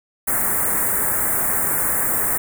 white band-stop noise, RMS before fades -20 dBFS, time 0.27-2.38 s, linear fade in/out 10 ms, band 2000 to 8000 Hz, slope 48 dB/octave, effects none

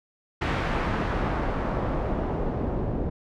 pink noise with low-pass filter sweep, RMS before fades -27 dBFS, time 0.41-3.1 s, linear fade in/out 10 ms, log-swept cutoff 2300 to 490 Hz, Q 0.88, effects none

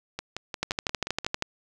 two click trains, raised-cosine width 0.2 ms, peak -15 / -9 dBFS, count 7 / 11, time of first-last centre 0.19-1.246 / 0.63-1.424 s, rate 5.68 / 12.6 Hz, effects none

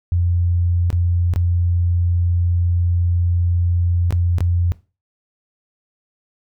sine tone with dropouts, 87.2 Hz, F2, 2 cents flat, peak -14 dBFS, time 0.12-4.72 s, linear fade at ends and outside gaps 0 ms, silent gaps 0.903-0.928 / 1.337-1.36 / 4.107-4.125 / 4.384-4.406 s, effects noise-tail reverb RT60 0.3 s tail -18 dB re dry

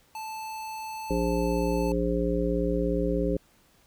square tone, 877 Hz, A5, 6 cents flat, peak -35 dBFS, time 0.15-1.92 s, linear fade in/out 2 ms
harmonic tone, 58.5 Hz, A#1, 7 cents sharp, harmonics 1 / 3 / 5 / 7 / 9, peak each -30 / -30 / -30 / -30 / -30 dBFS, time 1.1-3.37 s, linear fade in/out 5 ms
effects pink hiss -62 dBFS RMS until 3.86 s

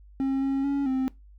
triangle tone with pitch steps, 269.3 / 271.8 / 279.9 / 262.1 Hz, C#4 / C#4 / C#4 / C4, -50 / -34 / +17 / +3 cents, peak -21 dBFS, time 0.2-1.08 s, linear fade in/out 0 ms, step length 220 ms, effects noise-tail reverb RT60 0.2 s tail -21 dB re dry + added 50 Hz sine -48 dBFS peak until 1.38 s

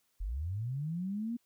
sine linear sweep, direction up, 39.52 to 241.9 Hz, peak -33 dBFS, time 0.2-1.37 s, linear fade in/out 10 ms, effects white hiss -75 dBFS RMS until 1.45 s

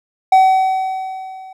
triangle tone with level ramp, 758 Hz, F#5, 42 cents sharp, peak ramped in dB -3 to -31 dBFS, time 0.32-1.53 s, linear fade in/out 5 ms, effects none

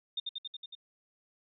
sine tone with echo, 3645 Hz, A#7, 40 cents flat, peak -31 dBFS, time 0.17-0.2 s, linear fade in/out 5 ms, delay 92 ms, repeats 6, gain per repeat -2 dB, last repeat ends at 0.752 s, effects none

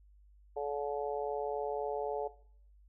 harmonic tone, 143.7 Hz, D3, 37 cents flat, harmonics 3 / 4 / 5 / 6, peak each -37 / -39 / -41 / -43 dBFS, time 0.56-2.28 s, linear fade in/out 10 ms, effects noise-tail reverb RT60 0.6 s tail -18 dB re dry + added 50 Hz sine -58 dBFS peak until 2.88 s

